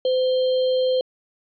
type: tone with sample-and-hold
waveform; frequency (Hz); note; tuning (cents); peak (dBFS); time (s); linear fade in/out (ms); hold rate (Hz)
sine; 512; C5; -38; -17; 0.05-1.01; 2; 3675
effects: resampled to 11025 Hz